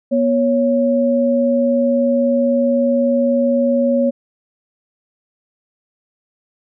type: tone pair together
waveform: sine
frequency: 241.9 / 554.4 Hz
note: B3 / C#5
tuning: -36 / 0 cents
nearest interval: octave + major second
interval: 1436 cents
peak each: -15 dBFS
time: 0.11-4.11 s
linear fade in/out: 20 ms
effects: none